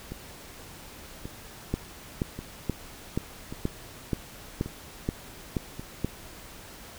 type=two click trains; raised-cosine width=3 ms; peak=-23 / -13 dBFS; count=6 / 10; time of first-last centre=0.12-5.795 / 1.74-6.046 s; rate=0.881 / 2.09 Hz; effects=pink hiss -46 dBFS RMS until 6.98 s